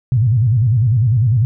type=tone with vibrato; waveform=sine; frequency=116.54 Hz; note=A#2; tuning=in tune; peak=-10 dBFS; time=0.12-1.45 s; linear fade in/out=0 ms; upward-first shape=square; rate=10 Hz; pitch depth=170 cents each way; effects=none